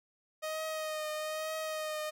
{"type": "tone with vibrato", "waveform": "sawtooth", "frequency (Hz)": 622.3, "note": "D#5", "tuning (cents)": 0, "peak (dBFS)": -31, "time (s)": [0.42, 2.11], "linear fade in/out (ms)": 20, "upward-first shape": "triangle", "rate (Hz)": 1.1, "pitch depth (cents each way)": 30, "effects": []}